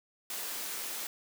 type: high-pass noise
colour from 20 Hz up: white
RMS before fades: -38 dBFS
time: 0.3-1.07 s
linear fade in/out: 2 ms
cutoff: 250 Hz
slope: 12 dB/octave
effects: none